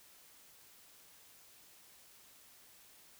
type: silence
effects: white hiss -61 dBFS RMS until 3.19 s